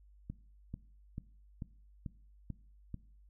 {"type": "click train", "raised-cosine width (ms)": 5, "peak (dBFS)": -28, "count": 7, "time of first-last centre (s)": [0.3, 2.943], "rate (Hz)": 2.27, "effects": ["noise-tail reverb RT60 0.5 s tail -19 dB re dry", "added 50 Hz sine -58 dBFS peak until 3.29 s"]}